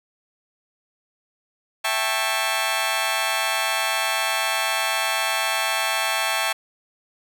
15% pulse chord, A dominant seventh, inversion second, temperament just, 660 / 792 / 880 / 1100 Hz, E5 / G5 / A5 / C#6, +2 / +18 / 0 / -14 cents, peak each -21 dBFS, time 1.84-6.53 s, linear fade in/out 10 ms, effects none

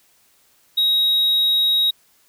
triangle tone, 3800 Hz, A#7, 33 cents sharp, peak -13 dBFS, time 0.77-1.91 s, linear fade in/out 10 ms, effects white hiss -58 dBFS RMS until 2.28 s

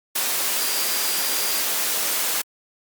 sine tone in noise, 4785 Hz, D8, 32 cents sharp, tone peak -31 dBFS, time 0.58-1.61 s, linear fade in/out 10 ms, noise white, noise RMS -23 dBFS, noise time 0.15-2.42 s, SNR -11 dB, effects high-pass 300 Hz 12 dB/octave + Opus 48 kbps

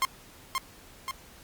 sawtooth tone with echo, 1060 Hz, C6, 22 cents sharp, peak -19 dBFS, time 0.02-0.05 s, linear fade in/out 0 ms, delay 530 ms, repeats 2, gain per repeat -4 dB, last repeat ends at 1.11 s, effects pink hiss -52 dBFS RMS until 1.43 s + Opus 48 kbps

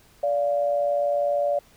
sine tone pair together, 578.4 / 698.5 Hz, D5 / F5, -27 / 0 cents, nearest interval minor third, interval 327 cents, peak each -21 / -27 dBFS, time 0.23-1.59 s, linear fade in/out 5 ms, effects pink hiss -56 dBFS RMS until 1.76 s

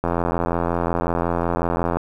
click train, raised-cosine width 1 ms, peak -7 dBFS, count 166, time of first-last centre 0.04-1.97 s, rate 85.5 Hz, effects 8-bit

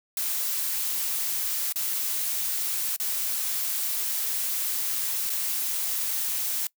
blue noise with dropouts, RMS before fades -28 dBFS, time 0.17-6.67 s, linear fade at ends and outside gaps 2 ms, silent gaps 1.725-1.758 / 2.963-2.999 / 5.297-5.301 s, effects noise-tail reverb RT60 0.1 s tail -23 dB re dry

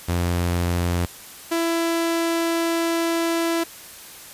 sawtooth tone pair in turn, 87.31 / 333.5 Hz, F2 / E4, 0 / +20 cents, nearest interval octave + major seventh, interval 2320 cents, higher second, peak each -16 dBFS, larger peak neither, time 0.08-1.06 / 1.51-3.64 s, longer second, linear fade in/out 10 ms, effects white hiss -41 dBFS RMS until 4.33 s + resampled to 32000 Hz

